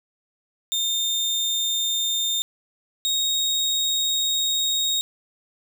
30% pulse tone pair in turn, 3630 / 3754 Hz, A#7 / A#7, -47 / +11 cents, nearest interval minor second, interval 58 cents, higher second, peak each -19 / -18 dBFS, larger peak second, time 0.72-2.42 / 3.05-5.01 s, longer second, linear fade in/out 0 ms, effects 9-bit

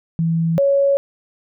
sine tone pair in turn, 164.81 / 556.9 Hz, E3 / C#5, 0 / +8 cents, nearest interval octave + major sixth, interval 2108 cents, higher second, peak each -15 / -12 dBFS, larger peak second, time 0.19-0.58 / 0.58-0.97 s, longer neither, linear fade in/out 0 ms, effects none

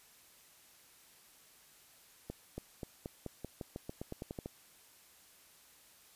accelerating click train, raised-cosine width 2 ms, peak -27 dBFS, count 15, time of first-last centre 2.3-4.459 s, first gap 280 ms, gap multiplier 0.9, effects white hiss -62 dBFS RMS until 6.15 s + resampled to 32000 Hz

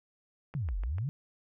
click train, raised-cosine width 0.5 ms, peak -32 dBFS, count 4, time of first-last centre 0.54-0.984 s, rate 6.76 Hz
sine exponential two-way sweep, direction down then up, 160.1 to 41.92 to 154.6 Hz, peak -30 dBFS, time 0.55-1.09 s, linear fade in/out 0 ms, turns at 0.78 s
effects none

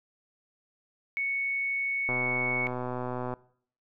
sine tone, 2217 Hz, C#7, in tune, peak -27 dBFS, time 1.17-2.67 s, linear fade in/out 0 ms
click train, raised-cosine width 1 ms, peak -20 dBFS, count 157, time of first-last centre 2.09-3.338 s, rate 125 Hz
effects noise-tail reverb RT60 0.6 s tail -22 dB re dry

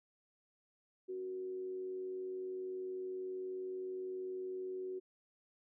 sine tone with frequency modulation, 372.3 Hz, F#4, 11 cents sharp, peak -39 dBFS, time 1.08-5 s, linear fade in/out 20 ms, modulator 99.3 Hz, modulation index 0.23, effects none

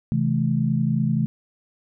sine tone cluster, 132.2 / 162.6 / 215.9 Hz, C3 / E3 / A3, +18 / -23 / -33 cents, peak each -23 dBFS, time 0.12-1.26 s, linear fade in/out 0 ms, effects none

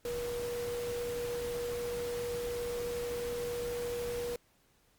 sine tone in noise, 480.2 Hz, B4, 49 cents flat, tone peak -34 dBFS, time 0.05-4.36 s, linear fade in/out 2 ms, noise pink, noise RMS -44 dBFS, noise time 0.05-4.36 s, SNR +7 dB, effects pink hiss -69 dBFS RMS until 4.98 s + Opus 48 kbps

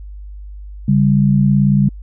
sine tone pair together, 140.6 / 198.84 Hz, C#3 / G3, +25 / +25 cents, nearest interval tritone, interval 600 cents, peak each -12 dBFS, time 0.88-1.89 s, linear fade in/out 5 ms, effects added 50 Hz sine -29 dBFS peak until 2.02 s

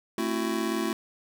square chord, F# half-diminished seventh, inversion first, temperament just, 222 / 266.4 / 333 / 370 Hz, A3 / C4 / E4 / F#4, +16 / +31 / +18 / 0 cents, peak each -32 / -36 / -31 / -34 dBFS, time 0.18-0.93 s, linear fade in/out 2 ms, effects none

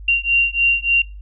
sine beating tone pair, 2764 / 2767.4 Hz, F7 / F7, -19 / -16 cents, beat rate 3.4 Hz, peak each -17 dBFS, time 0.08-1.02 s, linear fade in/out 5 ms, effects noise-tail reverb RT60 0.3 s tail -23 dB re dry + added 50 Hz sine -32 dBFS peak until 1.21 s

